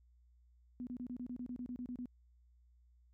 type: tone bursts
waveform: sine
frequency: 246.9 Hz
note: B3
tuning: in tune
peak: -40 dBFS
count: 13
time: 0.8-2.057 s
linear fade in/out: 0 ms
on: 69 ms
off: 30 ms
effects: added 60 Hz sine -64 dBFS peak until 3.13 s